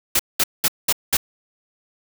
white noise bursts, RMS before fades -17 dBFS, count 5, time 0.15-1.17 s, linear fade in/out 5 ms, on 44 ms, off 200 ms, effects none

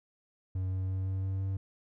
triangle tone with pitch steps, 93.4 / 94 / 94.59 / 95.2 / 95.8 / 96.41 Hz, F#2 / F#2 / F#2 / F#2 / G2 / G2, +17 / +28 / +39 / +50 / -39 / -28 cents, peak -28 dBFS, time 0.55-1.57 s, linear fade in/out 5 ms, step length 170 ms, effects none

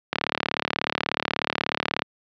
click train, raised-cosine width 0.3 ms, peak -5 dBFS, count 70, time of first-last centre 0.13-2.02 s, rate 36.5 Hz, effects high-pass 150 Hz 12 dB/octave + low-pass 5000 Hz 12 dB/octave

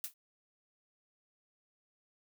blue noise with exponential decay, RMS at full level -34 dBFS, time 0.04-0.14 s, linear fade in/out 2 ms, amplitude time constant 21 ms, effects none

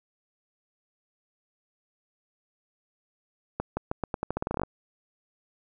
accelerating click train, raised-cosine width 1 ms, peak -14 dBFS, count 16, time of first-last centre 3.6-4.634 s, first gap 170 ms, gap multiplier 0.85, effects none

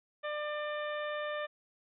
harmonic tone, 597 Hz, D5, 28 cents sharp, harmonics 1 / 2 / 3 / 4 / 5 / 6, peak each -36 / -41 / -41 / -49 / -51 / -50 dBFS, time 0.23-1.47 s, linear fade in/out 20 ms, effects none

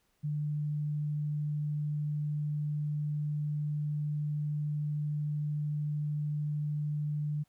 sine tone, 148.9 Hz, D3, 24 cents sharp, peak -30 dBFS, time 0.23-7.44 s, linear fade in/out 20 ms, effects pink hiss -74 dBFS RMS until 7.48 s

